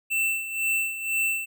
square tone with tremolo, 2674 Hz, E7, 24 cents sharp, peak -22 dBFS, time 0.1-1.46 s, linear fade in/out 20 ms, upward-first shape sine, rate 2 Hz, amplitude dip 70%, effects none

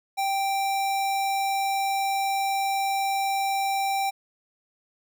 square tone, 784 Hz, G5, in tune, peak -24 dBFS, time 0.17-4.11 s, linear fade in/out 20 ms, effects none

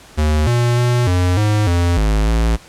square tone with pitch steps, 76.3 / 120.2 / 121.7 / 89.9 / 105.6 / 86.8 / 52.7 / 56 Hz, D#2 / B2 / B2 / F#2 / G#2 / F2 / G#1 / A1, -33 / -46 / -25 / -49 / +29 / -10 / +26 / +31 cents, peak -13 dBFS, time 0.17-2.57 s, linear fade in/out 20 ms, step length 300 ms, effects pink hiss -42 dBFS RMS until 2.68 s + low-pass 10000 Hz 12 dB/octave

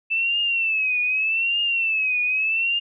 sine tone with vibrato, 2637 Hz, E7, in tune, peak -19 dBFS, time 0.1-2.8 s, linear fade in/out 20 ms, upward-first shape triangle, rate 0.83 Hz, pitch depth 130 cents each way, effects none

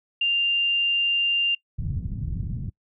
sine tone, 2792 Hz, F7, 1 cent flat, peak -19 dBFS, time 0.21-1.55 s, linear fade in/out 5 ms
white low-pass noise, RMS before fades -29 dBFS, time 1.78-2.7 s, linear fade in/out 10 ms, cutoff 150 Hz, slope 24 dB/octave
effects noise-tail reverb RT60 0.1 s tail -24 dB re dry

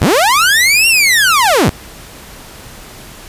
sawtooth linear two-way sweep, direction up then down, 46.25 to 2794 to 46.25 Hz, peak -4 dBFS, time 0.01-1.7 s, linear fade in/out 10 ms, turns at 0.88 s, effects pink hiss -34 dBFS RMS until 3.28 s + resampled to 32000 Hz

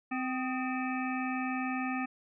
harmonic tone with a mistuned harmonic, 258.1 Hz, C4, 23 cents flat, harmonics 1 / 3 / 5 / 7 / 9 / 10, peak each -33 / -38 / -40 / -41 / -43 / -43 dBFS, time 0.11-2.06 s, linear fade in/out 10 ms, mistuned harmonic 5, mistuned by -62 cents, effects none

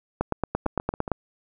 two click trains, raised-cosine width 1 ms, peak -9 / -17 dBFS, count 9 / 4, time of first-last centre 0.21-1.117 / 0.66-1.078 s, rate 8.82 / 7.17 Hz, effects none

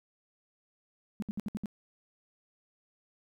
sine tone bursts, 207.7 Hz, G#3, in tune, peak -31 dBFS, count 6, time 1.2-1.658 s, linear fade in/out 0 ms, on 23 ms, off 64 ms, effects 12-bit

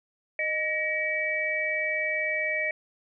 sine tone cluster, 618 / 1896 / 2289 Hz, D#5 / A#6 / D7, -12 / +29 / -45 cents, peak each -32 / -30 / -28 dBFS, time 0.39-2.71 s, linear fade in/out 2 ms, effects none

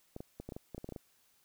clicks, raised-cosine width 2 ms, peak -29 dBFS, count 12, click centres 0.164 / 0.205 / 0.4 / 0.49 / 0.522 / 0.565 / 0.747 / 0.78 / 0.844 / 0.89 / 0.923 / 0.962 s, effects white hiss -70 dBFS RMS until 1.44 s

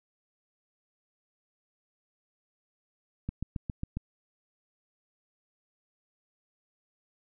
click train, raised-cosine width 5 ms, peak -20 dBFS, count 6, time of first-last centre 3.29-3.97 s, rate 7.35 Hz, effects none

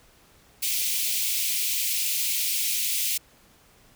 white high-pass noise, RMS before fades -26 dBFS, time 0.62-3.18 s, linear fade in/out 10 ms, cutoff 2200 Hz, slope 48 dB/octave, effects pink hiss -57 dBFS RMS until 3.95 s

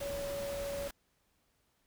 sine tone in noise, 563 Hz, C#5, 27 cents sharp, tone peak -36 dBFS, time 0.01-0.88 s, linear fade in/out 5 ms, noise pink, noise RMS -44 dBFS, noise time 0-0.91 s, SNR +5 dB, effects pink hiss -75 dBFS RMS until 1.86 s

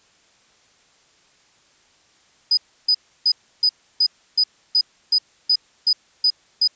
sine tone bursts, 4978 Hz, D#8, in tune, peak -13 dBFS, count 12, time 2.51-6.676 s, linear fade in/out 5 ms, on 63 ms, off 310 ms, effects white hiss -57 dBFS RMS until 6.75 s + resampled to 16000 Hz

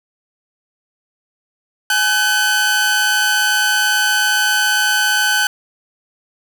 sawtooth tone pair together, 837 / 1519.2 Hz, G#5 / F#6, +13 / +45 cents, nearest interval minor seventh, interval 1032 cents, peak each -18 / -10 dBFS, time 1.9-5.47 s, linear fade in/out 2 ms, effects none

